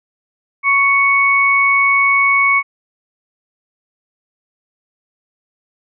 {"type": "tone pair together", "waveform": "sine", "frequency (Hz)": [1110, 2220], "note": ["C#6", "C#7"], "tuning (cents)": [2, 2], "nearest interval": "octave", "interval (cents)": 1200, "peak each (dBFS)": [-15, -11], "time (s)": [0.63, 2.63], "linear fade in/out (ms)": 50, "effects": []}